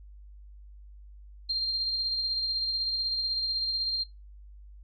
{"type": "tone with tremolo", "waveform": "sine", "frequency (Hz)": 4187, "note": "C8", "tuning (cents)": 0, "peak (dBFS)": -25, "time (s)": [1.49, 4.04], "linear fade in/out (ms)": 10, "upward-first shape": "sine", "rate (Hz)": 16, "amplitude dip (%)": 30, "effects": ["noise-tail reverb RT60 0.2 s tail -18 dB re dry", "added 50 Hz sine -46 dBFS peak until 4.83 s"]}